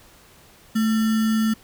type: tone with sample-and-hold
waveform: sine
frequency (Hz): 220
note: A3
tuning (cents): 0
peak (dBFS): -17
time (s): 0.75-1.54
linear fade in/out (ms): 10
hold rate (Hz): 1575
effects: pink hiss -51 dBFS RMS until 1.63 s